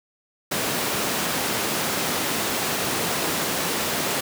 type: high-pass noise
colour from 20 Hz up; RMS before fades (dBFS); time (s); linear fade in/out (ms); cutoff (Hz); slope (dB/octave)
pink; -25; 0.51-4.21; 10; 200; 12
effects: none